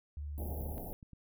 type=tone with vibrato; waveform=sine; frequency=73.42 Hz; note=D2; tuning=in tune; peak=-38 dBFS; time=0.17-0.78 s; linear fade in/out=0 ms; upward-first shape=sine; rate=18 Hz; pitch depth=24 cents each way
type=band-stop noise; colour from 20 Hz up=pink; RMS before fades=-43 dBFS; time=0.38-0.93 s; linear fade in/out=0 ms; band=850 to 11000 Hz; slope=96 dB/octave
type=click train; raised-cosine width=5 ms; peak=-39 dBFS; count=6; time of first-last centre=0.61-1.133 s; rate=9.56 Hz
effects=none